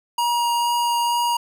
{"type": "tone with vibrato", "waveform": "square", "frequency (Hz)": 950, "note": "A#5", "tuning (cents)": 33, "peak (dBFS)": -19, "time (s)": [0.18, 1.37], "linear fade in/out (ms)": 5, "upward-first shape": "triangle", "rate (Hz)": 2.2, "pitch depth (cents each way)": 9, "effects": []}